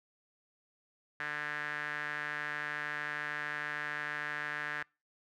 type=tone with band-pass filter; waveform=sawtooth; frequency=148.9 Hz; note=D3; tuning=24 cents sharp; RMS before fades=-38 dBFS; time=1.2-4.83 s; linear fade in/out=2 ms; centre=1700 Hz; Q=5.4; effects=noise-tail reverb RT60 0.3 s tail -26 dB re dry